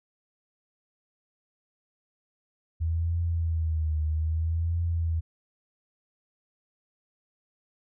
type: tone with vibrato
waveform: sine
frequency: 80.9 Hz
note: E2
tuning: 32 cents flat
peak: -24 dBFS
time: 2.8-5.21 s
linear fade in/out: 20 ms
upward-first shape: triangle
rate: 0.62 Hz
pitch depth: 91 cents each way
effects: none